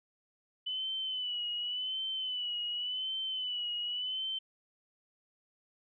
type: tone with vibrato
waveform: sine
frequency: 2993 Hz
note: F#7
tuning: 19 cents sharp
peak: -33 dBFS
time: 0.66-4.39 s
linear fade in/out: 10 ms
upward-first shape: sine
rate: 0.89 Hz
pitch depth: 59 cents each way
effects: none